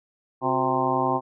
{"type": "harmonic tone with a mistuned harmonic", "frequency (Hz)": 130.81, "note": "C3", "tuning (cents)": 0, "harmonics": [1, 2, 3, 4, 5, 6, 7, 8], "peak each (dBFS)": [-33, -29, -29, -32, -30, -27, -27, -27], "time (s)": [0.41, 1.21], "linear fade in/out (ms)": 50, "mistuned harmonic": 3, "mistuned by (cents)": -99, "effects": []}